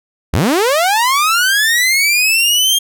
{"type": "linear sweep", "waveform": "sawtooth", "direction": "up", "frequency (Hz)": [51.91, 3237], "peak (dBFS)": -7, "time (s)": [0.33, 2.79], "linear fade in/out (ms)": 10, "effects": []}